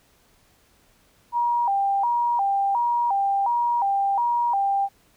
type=tone with vibrato; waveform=sine; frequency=869 Hz; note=A5; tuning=22 cents flat; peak=-19 dBFS; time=1.32-4.89 s; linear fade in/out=50 ms; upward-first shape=square; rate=1.4 Hz; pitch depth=160 cents each way; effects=pink hiss -60 dBFS RMS until 5.16 s